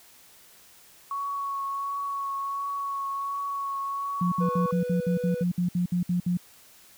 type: tone with vibrato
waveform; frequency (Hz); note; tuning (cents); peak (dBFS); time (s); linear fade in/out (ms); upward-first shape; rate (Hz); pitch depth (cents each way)
sine; 1112; C#6; +5; -28; 1.11-4.71; 2; triangle; 1.4; 18
type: tone bursts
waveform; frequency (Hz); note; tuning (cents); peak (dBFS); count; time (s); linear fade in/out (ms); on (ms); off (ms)
sine; 177.2; F3; +25; -22; 13; 4.21-6.372; 5; 110; 61
type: tone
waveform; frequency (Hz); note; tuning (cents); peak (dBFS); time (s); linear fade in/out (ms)
triangle; 493; B4; -3; -27; 4.4-5.44; 20
effects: white hiss -54 dBFS RMS until 6.97 s